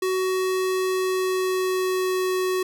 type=tone with pitch glide; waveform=square; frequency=373.8 to 371 Hz; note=F#4 to F#4; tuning=+18 to +5 cents; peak=-22 dBFS; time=0.02-2.63 s; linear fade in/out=5 ms; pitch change=-13 cents; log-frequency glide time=0.89-2.35 s; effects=none